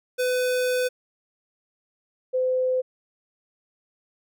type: tone pair in turn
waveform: square / sine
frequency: 502 / 511.7 Hz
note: B4 / C5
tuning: +28 / -39 cents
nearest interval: unison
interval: 33 cents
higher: second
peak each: -22 / -20 dBFS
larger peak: second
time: 0.18-0.89 / 2.33-2.82 s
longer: first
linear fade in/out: 20 ms
effects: none